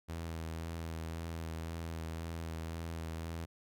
sawtooth tone with vibrato, 82 Hz, E2, 9 cents flat, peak -35 dBFS, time 0.08-3.46 s, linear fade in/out 20 ms, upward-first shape sine, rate 1.9 Hz, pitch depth 21 cents each way, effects none

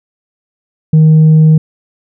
sine tone with tanh clipping, 156.7 Hz, D#3, 13 cents sharp, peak -3 dBFS, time 0.93-1.58 s, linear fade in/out 5 ms, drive 1 dB, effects none

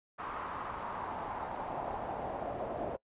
brown noise with band-pass filter sweep, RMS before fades -39 dBFS, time 0.18-2.97 s, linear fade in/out 20 ms, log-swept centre 1200 to 620 Hz, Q 3.1, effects noise-tail reverb RT60 0.1 s tail -23 dB re dry + resampled to 8000 Hz

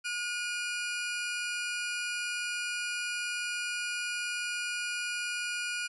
sawtooth tone pair together, 1441 / 2428 Hz, F#6 / D#7, -46 / -43 cents, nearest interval major sixth, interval 903 cents, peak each -31 / -32 dBFS, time 0.04-5.88 s, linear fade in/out 20 ms, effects resampled to 24000 Hz

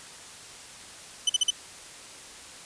sawtooth tone bursts, 3024 Hz, F#7, 37 cents sharp, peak -16 dBFS, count 4, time 1.27-1.505 s, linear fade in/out 5 ms, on 25 ms, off 45 ms, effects white hiss -45 dBFS RMS until 2.65 s + resampled to 22050 Hz

